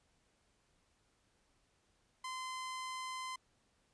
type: tone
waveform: sawtooth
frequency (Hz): 1032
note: C6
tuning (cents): -24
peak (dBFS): -37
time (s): 2.24-3.36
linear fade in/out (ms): 5
effects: pink hiss -75 dBFS RMS until 3.93 s + resampled to 22050 Hz